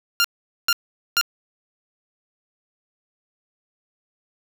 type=tone bursts; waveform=15% pulse; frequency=1396.9 Hz; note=F6; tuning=in tune; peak=-9 dBFS; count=3; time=0.2-1.212 s; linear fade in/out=0 ms; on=44 ms; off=440 ms; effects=none